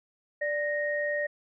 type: tone pair together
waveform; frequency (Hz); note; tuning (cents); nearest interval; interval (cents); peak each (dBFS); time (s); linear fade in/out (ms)
sine; 588.1 / 1864.7; D5 / A#6; +2 / 0; octave + minor sixth; 1998; -29 / -30; 0.41-1.27; 10
effects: none